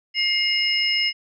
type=tone cluster; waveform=sine; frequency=2123 / 2864 / 5170 Hz; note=C7 / F7 / E8; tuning=+25 / +43 / -34 cents; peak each=-23 dBFS; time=0.14-1.13 s; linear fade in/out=50 ms; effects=none